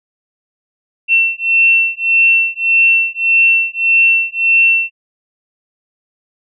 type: beating tone pair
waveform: sine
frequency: 2700 / 2701.7 Hz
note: E7 / E7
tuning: +41 / +42 cents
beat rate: 1.7 Hz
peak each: -12 dBFS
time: 1.08-4.91 s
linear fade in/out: 50 ms
effects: none